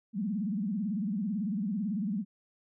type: tone with vibrato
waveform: sine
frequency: 203.9 Hz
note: G#3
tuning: 32 cents flat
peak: -29 dBFS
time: 0.13-2.25 s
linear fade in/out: 50 ms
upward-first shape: sine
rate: 18 Hz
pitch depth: 210 cents each way
effects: none